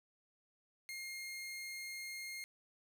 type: tone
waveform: sawtooth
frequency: 2131 Hz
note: C7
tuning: 31 cents sharp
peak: -40 dBFS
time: 0.89-2.44 s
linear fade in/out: 0 ms
effects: none